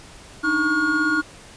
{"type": "tone cluster", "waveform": "triangle", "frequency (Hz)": [294.9, 312, 1112, 1432], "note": ["D4", "D#4", "C#6", "F6"], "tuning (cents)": [7, 5, 5, 43], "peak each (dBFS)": [-27, -21, -27, -18], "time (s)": [0.43, 1.22], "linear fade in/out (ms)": 20, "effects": ["pink hiss -44 dBFS RMS until 1.56 s", "resampled to 22050 Hz"]}